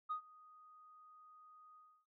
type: tone with ADSR envelope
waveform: sine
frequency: 1244.5 Hz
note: D#6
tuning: in tune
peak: -35 dBFS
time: 0.09-2.06 s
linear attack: 21 ms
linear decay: 97 ms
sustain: -24 dB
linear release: 300 ms
effects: noise-tail reverb RT60 0.1 s tail -25 dB re dry + tanh soft clip ceiling -33 dBFS